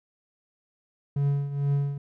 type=tone with tremolo; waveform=triangle; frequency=141.5 Hz; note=C#3; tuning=36 cents sharp; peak=-18 dBFS; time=1.16-1.98 s; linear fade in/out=5 ms; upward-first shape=triangle; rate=2.2 Hz; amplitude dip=75%; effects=none